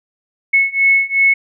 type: beating tone pair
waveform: sine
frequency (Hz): 2195 / 2197.7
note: C#7 / C#7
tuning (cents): -18 / -15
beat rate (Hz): 2.7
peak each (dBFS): -14 / -13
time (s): 0.53-1.34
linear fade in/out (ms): 10
effects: none